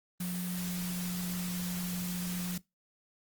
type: tone in noise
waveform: sine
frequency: 178.8 Hz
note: F3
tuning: 41 cents sharp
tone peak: -33 dBFS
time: 0.2-2.58 s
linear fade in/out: 5 ms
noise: white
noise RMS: -41 dBFS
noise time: 0.2-2.58 s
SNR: +5 dB
effects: noise-tail reverb RT60 0.2 s tail -22 dB re dry + Opus 32 kbps